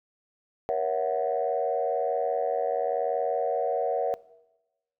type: chord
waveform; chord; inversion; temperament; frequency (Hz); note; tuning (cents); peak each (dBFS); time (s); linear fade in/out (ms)
sine; F# dominant seventh; first; equal with one note detuned; 473.2 / 554.4 / 659.3 / 740; A#4 / C#5 / E5 / F#5; +26 / 0 / 0 / 0; -29; 0.69-4.14; 0
effects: noise-tail reverb RT60 1.0 s tail -21 dB re dry + tanh soft clip ceiling -16 dBFS